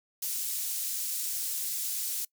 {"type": "high-pass noise", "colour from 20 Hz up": "pink", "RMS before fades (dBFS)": -33, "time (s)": [0.22, 2.25], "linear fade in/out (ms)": 5, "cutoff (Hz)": 7600, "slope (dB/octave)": 12, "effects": ["noise-tail reverb RT60 0.1 s tail -23 dB re dry"]}